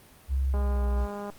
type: tone with pitch glide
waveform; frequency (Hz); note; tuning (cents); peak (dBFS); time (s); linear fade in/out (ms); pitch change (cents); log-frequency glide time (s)
sine; 67 to 61.44; C2 to B1; +42 to -8; -23; 0.28-1.08; 50; -150; 0.5-0.88
type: click train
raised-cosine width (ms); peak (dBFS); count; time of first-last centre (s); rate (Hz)
1; -24; 156; 0.54-1.3; 204
effects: pink hiss -54 dBFS RMS until 1.38 s + Opus 32 kbps